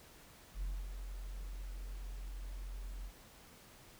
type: tone with ADSR envelope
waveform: sine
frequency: 45 Hz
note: F#1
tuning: 47 cents flat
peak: -33 dBFS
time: 0.54-3.12 s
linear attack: 79 ms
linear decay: 260 ms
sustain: -8 dB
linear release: 62 ms
effects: tanh soft clip ceiling -34 dBFS + pink hiss -59 dBFS RMS until 3.99 s